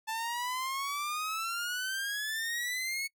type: exponential sweep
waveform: sawtooth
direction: up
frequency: 877 to 2217 Hz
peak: -29 dBFS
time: 0.07-3.08 s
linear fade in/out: 20 ms
effects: noise-tail reverb RT60 0.1 s tail -24 dB re dry